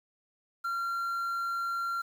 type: tone with quantisation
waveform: triangle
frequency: 1375 Hz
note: F6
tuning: 27 cents flat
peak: -28 dBFS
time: 0.64-2.02 s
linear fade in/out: 10 ms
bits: 9
effects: none